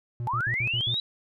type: tone bursts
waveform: triangle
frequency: 119.4 Hz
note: A#2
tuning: 42 cents sharp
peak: -27 dBFS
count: 6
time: 0.2-0.943 s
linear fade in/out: 0 ms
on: 73 ms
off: 61 ms
type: linear sweep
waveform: sine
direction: up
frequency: 830.6 to 3951 Hz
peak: -25 dBFS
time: 0.27-1 s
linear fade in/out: 2 ms
effects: none